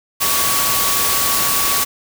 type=tone in noise; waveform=sine; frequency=1129 Hz; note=C#6; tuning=31 cents sharp; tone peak=-23 dBFS; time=0.2-1.85 s; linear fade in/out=20 ms; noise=white; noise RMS=-17 dBFS; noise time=0.2-1.85 s; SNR=-9 dB; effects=none